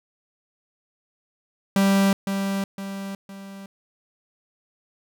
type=tone with echo; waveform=45% pulse; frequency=196 Hz; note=G3; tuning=in tune; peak=-16 dBFS; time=1.76-2.13 s; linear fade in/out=2 ms; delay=510 ms; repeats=3; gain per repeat=-7 dB; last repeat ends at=3.66 s; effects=none